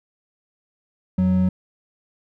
triangle tone pair together, 87.01 / 185 Hz, F2 / F#3, -6 / 0 cents, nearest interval octave + minor second, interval 1306 cents, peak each -22 / -14 dBFS, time 1.18-1.49 s, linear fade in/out 5 ms, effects none

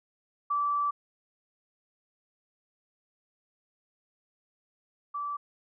sine tone pair in turn, 1160 / 1160 Hz, D6 / D6, -22 / -22 cents, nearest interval unison, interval 0 cents, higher neither, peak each -25 / -31 dBFS, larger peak first, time 0.5-0.91 / 5.14-5.37 s, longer first, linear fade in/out 10 ms, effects none

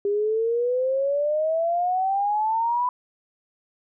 sine exponential sweep, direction up, 400.7 to 1000 Hz, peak -20 dBFS, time 0.05-2.89 s, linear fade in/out 2 ms, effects none

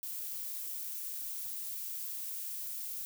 violet noise, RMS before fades -40 dBFS, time 0.03-3.05 s, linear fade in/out 0 ms, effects none

